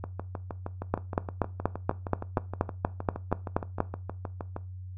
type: two click trains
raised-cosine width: 1 ms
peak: -10 / -20 dBFS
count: 13 / 30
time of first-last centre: 0.94-3.804 / 0.04-4.564 s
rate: 4.19 / 6.41 Hz
effects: noise-tail reverb RT60 0.3 s tail -18 dB re dry + added 92 Hz sine -38 dBFS peak until 4.97 s